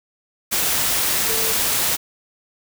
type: tone in noise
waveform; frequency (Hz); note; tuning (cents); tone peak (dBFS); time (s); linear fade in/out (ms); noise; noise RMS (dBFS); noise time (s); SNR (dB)
sine; 447.4; A4; +29; -28; 1.28-1.53; 20; white; -20; 0.51-1.97; -11
effects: none